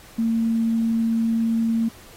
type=tone; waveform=sine; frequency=227.4 Hz; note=A#3; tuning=43 cents flat; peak=-18 dBFS; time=0.18-1.89 s; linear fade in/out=10 ms; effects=pink hiss -47 dBFS RMS until 2.16 s + AAC 48 kbps